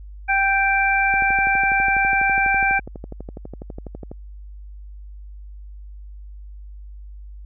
harmonic tone, 784 Hz, G5, in tune, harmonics 1 / 2 / 3, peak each -20 / -20 / -20 dBFS, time 0.28-2.8 s, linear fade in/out 20 ms
click train, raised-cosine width 2 ms, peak -20 dBFS, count 37, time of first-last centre 1.14-4.115 s, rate 12.1 Hz
effects added 50 Hz sine -35 dBFS peak until 7.45 s

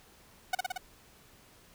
sawtooth tone with echo, 740 Hz, F#5, in tune, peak -22 dBFS, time 0.53-0.55 s, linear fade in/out 5 ms, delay 57 ms, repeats 4, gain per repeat -2 dB, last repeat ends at 0.778 s, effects pink hiss -59 dBFS RMS until 1.74 s

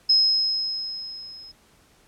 sine tone with level ramp, 5130 Hz, E8, 48 cents flat, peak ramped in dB -13 to -41 dBFS, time 0.09-1.52 s, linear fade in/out 10 ms, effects pink hiss -58 dBFS RMS until 2.07 s + low-pass 12000 Hz 12 dB/octave

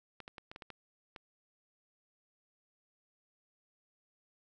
clicks, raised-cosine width 0.3 ms, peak -30 dBFS, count 8, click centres 0.203 / 0.279 / 0.382 / 0.515 / 0.561 / 0.622 / 0.703 / 1.162 s, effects none

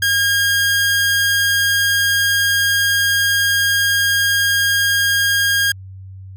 sawtooth tone, 1622 Hz, G#6, 41 cents flat, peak -10 dBFS, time 0.02-5.72 s, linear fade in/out 5 ms, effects added 95 Hz sine -32 dBFS peak until 6.36 s

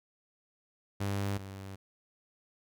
sawtooth tone pair in turn, 99.8 / 97.07 Hz, G2 / G2, +32 / -16 cents, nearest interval unison, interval 48 cents, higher first, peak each -27 / -38 dBFS, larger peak first, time 1-1.38 / 1.38-1.76 s, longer neither, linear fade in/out 10 ms, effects none

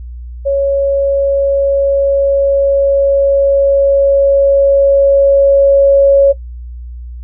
sine tone with level ramp, 554.4 Hz, C#5, in tune, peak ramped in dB -9 to -3 dBFS, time 0.45-6.33 s, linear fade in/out 20 ms, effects noise-tail reverb RT60 0.1 s tail -18 dB re dry + added 60 Hz sine -24 dBFS peak until 7.23 s

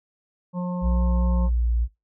harmonic tone, 178.7 Hz, F3, 40 cents sharp, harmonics 1 / 3 / 5 / 6, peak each -24 / -34 / -38 / -40 dBFS, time 0.53-1.5 s, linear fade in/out 50 ms
sine tone with pitch glide, 61 to 58.11 Hz, B1 to A#1, -21 to -5 cents, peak -19 dBFS, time 0.81-1.88 s, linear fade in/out 50 ms, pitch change -84 cents, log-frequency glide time 1.25-1.72 s
effects noise-tail reverb RT60 0.2 s tail -19 dB re dry

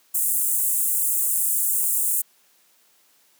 pink high-pass noise, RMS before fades -22 dBFS, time 0.14-2.22 s, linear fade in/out 10 ms, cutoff 7900 Hz, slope 48 dB/octave, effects white hiss -60 dBFS RMS until 3.39 s + high-pass 200 Hz 12 dB/octave

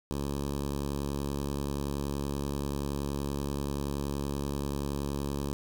10% pulse tone with notch filter, 70.5 Hz, C#2, 30 cents sharp, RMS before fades -33 dBFS, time 0.11-5.53 s, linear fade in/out 0 ms, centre 2000 Hz, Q 0.88, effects none

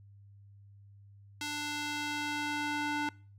square tone with band-pass filter sweep, 295.3 Hz, D4, 10 cents sharp, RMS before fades -35 dBFS, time 1.41-3.09 s, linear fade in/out 2 ms, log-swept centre 4200 to 1500 Hz, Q 0.71, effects noise-tail reverb RT60 0.4 s tail -23 dB re dry + added 100 Hz sine -53 dBFS peak until 3.38 s

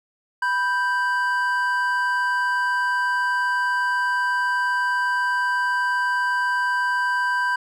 triangle tone pair together, 987.2 / 1568 Hz, B5 / G6, -1 / 0 cents, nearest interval minor sixth, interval 801 cents, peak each -21 / -20 dBFS, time 0.42-7.56 s, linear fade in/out 5 ms, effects none

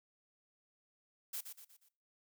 blue noise with echo, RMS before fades -41 dBFS, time 1.33-1.41 s, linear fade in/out 10 ms, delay 120 ms, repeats 4, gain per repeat -7 dB, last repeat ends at 1.89 s, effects noise-tail reverb RT60 0.4 s tail -20 dB re dry

